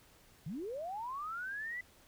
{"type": "linear sweep", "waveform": "sine", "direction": "up", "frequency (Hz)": [130.81, 2011], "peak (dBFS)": -38, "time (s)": [0.46, 1.81], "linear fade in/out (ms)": 5, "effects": ["pink hiss -63 dBFS RMS until 2.07 s"]}